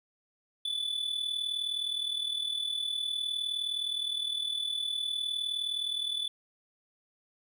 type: tone with amplitude modulation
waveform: triangle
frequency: 3476 Hz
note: A7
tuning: 22 cents flat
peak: -26 dBFS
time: 0.65-6.28 s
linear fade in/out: 5 ms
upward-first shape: sine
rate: 39.5 Hz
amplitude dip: 65%
effects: none